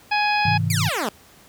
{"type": "harmonic tone", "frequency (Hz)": 835, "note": "G#5", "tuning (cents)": 9, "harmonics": [1, 2, 3, 4, 5, 6], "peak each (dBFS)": [-20, -26, -23, -34, -35, -30], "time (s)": [0.11, 0.58], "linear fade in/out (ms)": 10}
{"type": "chord", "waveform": "sine", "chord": "Ab augmented", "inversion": "none", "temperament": "equal with one note detuned", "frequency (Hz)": [103.83, 130.81, 161.8], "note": ["Ab2", "C3", "E3"], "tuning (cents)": [0, 0, -32], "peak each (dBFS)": [-22, -26, -23], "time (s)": [0.45, 0.89], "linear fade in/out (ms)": 5}
{"type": "exponential sweep", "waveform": "10% pulse", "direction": "down", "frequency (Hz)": [2489, 190.4], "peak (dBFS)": -14, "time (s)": [0.7, 1.09], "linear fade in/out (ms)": 2}
{"effects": ["pink hiss -50 dBFS RMS until 1.48 s", "high-pass 60 Hz 12 dB/octave"]}